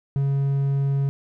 triangle tone, 138.59 Hz, C#3, in tune, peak -17 dBFS, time 0.16-1.09 s, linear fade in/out 0 ms, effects none

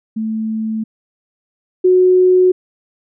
sine tone pair in turn, 220 / 367.1 Hz, A3 / F#4, 0 / -14 cents, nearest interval major sixth, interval 886 cents, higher second, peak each -17 / -7 dBFS, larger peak second, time 0.16-0.84 / 1.84-2.52 s, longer neither, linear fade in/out 10 ms, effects none

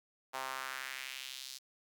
sawtooth tone with high-pass filter sweep, 131.9 Hz, C3, 14 cents sharp, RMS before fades -43 dBFS, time 0.33-1.59 s, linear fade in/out 20 ms, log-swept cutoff 840 to 4800 Hz, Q 1.9, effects none

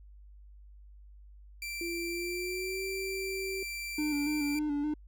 sawtooth tone, 2349 Hz, D7, in tune, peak -33 dBFS, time 1.62-4.59 s, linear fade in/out 2 ms
sine tone with pitch glide, 341.4 to 383.2 Hz, F4 to G4, -39 to -39 cents, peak -35 dBFS, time 1.81-3.63 s, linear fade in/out 2 ms, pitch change +200 cents, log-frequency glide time 2.07-2.84 s
triangle tone with vibrato, 295.4 Hz, D4, 10 cents sharp, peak -27 dBFS, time 3.98-4.94 s, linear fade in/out 5 ms, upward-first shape square, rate 3.5 Hz, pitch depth 37 cents each way
effects added 50 Hz sine -50 dBFS peak until 5.07 s

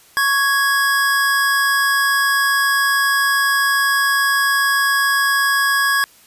square tone pair together, 1108.7 / 1661.2 Hz, C#6 / G#6, 0 / 0 cents, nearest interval perfect fifth, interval 700 cents, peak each -20 / -16 dBFS, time 0.17-6.04 s, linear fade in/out 0 ms, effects white hiss -49 dBFS RMS until 6.26 s + resampled to 32000 Hz

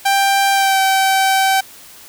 sawtooth tone with pitch glide, 788 to 771.3 Hz, G5 to G5, +9 to -28 cents, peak -8 dBFS, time 0.05-1.61 s, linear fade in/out 10 ms, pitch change -37 cents, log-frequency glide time 0.52-0.8 s, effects white hiss -40 dBFS RMS until 2.08 s

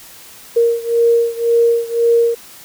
sine beating tone pair, 466.2 / 468.1 Hz, A#4 / A#4, 0 / +7 cents, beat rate 1.9 Hz, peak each -13 / -15 dBFS, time 0.56-2.35 s, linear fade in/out 10 ms, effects white hiss -39 dBFS RMS until 2.64 s

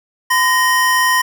square tone pair together, 1017 / 1866.3 Hz, C6 / A#6, -50 / +2 cents, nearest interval major seventh, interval 1052 cents, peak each -15 dBFS, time 0.3-1.22 s, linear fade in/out 10 ms, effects none

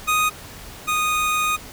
25% pulse tone pair in turn, 1244.5 / 1238.4 Hz, D#6 / D#6, 0 / -9 cents, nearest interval unison, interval 9 cents, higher first, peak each -13 / -15 dBFS, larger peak first, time 0.07-0.3 / 0.87-1.57 s, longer second, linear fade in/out 20 ms, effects pink hiss -39 dBFS RMS until 1.72 s

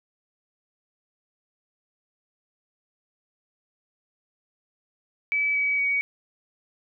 sine tone with pitch steps, 2296 / 2275 / 2254 Hz, D7 / C#7 / C#7, -40 / +44 / +28 cents, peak -21 dBFS, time 5.32-6.01 s, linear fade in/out 0 ms, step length 230 ms, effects none

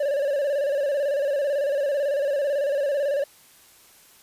triangle tone with vibrato, 566 Hz, C#5, 36 cents sharp, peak -19 dBFS, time 0-3.24 s, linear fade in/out 5 ms, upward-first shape square, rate 18 Hz, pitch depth 65 cents each way, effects white hiss -53 dBFS RMS until 4.22 s + resampled to 32000 Hz

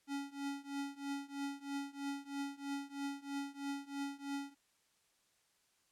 square tone with tremolo, 280 Hz, C#4, 18 cents sharp, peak -37 dBFS, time 0.07-4.55 s, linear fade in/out 50 ms, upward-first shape triangle, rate 3.1 Hz, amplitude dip 95%, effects white hiss -75 dBFS RMS until 5.91 s + low-pass 10000 Hz 12 dB/octave

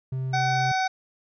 triangle tone, 130.81 Hz, C3, in tune, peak -24 dBFS, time 0.12-0.72 s, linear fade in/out 5 ms
harmonic tone, 754 Hz, F#5, 32 cents sharp, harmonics 1 / 2 / 3 / 5 / 6 / 7 / 8, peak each -23 / -29 / -33 / -37 / -39 / -40 / -41 dBFS, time 0.33-0.88 s, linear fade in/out 10 ms
effects none

